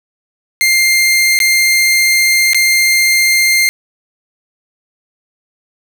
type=tone with dropouts; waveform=sawtooth; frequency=2105 Hz; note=C7; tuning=10 cents sharp; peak=-5 dBFS; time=0.61-3.69 s; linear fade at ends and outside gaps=0 ms; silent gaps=1.39-1.402 / 2.533-2.546 s; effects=none